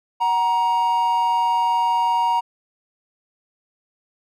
triangle tone pair together, 748 / 942.4 Hz, F#5 / A#5, +19 / +19 cents, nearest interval major third, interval 400 cents, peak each -24 / -15 dBFS, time 0.2-2.41 s, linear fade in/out 20 ms, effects none

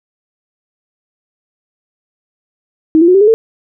sine tone with pitch steps, 317.2 / 340 / 364.4 / 390.5 / 418.5 / 448.6 Hz, D#4 / F4 / F#4 / G4 / G#4 / A4, +33 / -46 / -26 / -7 / +13 / +34 cents, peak -4 dBFS, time 2.95-3.34 s, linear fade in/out 0 ms, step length 65 ms, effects none

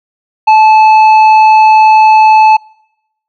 triangle tone with tanh clipping, 869 Hz, A5, 22 cents flat, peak -3 dBFS, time 0.47-2.57 s, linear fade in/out 10 ms, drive 13 dB, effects noise-tail reverb RT60 0.8 s tail -25 dB re dry + low-pass 4000 Hz 12 dB/octave

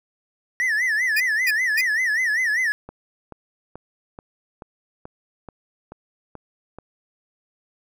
triangle tone with vibrato, 1864.7 Hz, A#6, in tune, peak -17 dBFS, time 0.6-2.72 s, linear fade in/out 0 ms, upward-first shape sine, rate 5.1 Hz, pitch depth 170 cents each way
30% pulse tone bursts, 2454 Hz, D#7, 25 cents flat, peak -17 dBFS, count 3, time 1.16-1.815 s, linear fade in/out 10 ms, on 45 ms, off 260 ms
click train, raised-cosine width 1 ms, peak -23 dBFS, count 10, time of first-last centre 2.89-6.786 s, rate 2.31 Hz
effects none

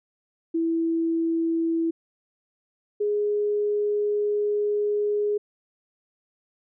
sine tone pair in turn, 329.6 / 415.3 Hz, E4 / G#4, 0 / 0 cents, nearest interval major third, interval 400 cents, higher second, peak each -21 / -21 dBFS, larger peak neither, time 0.54-1.91 / 3-5.38 s, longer second, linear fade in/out 10 ms, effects none

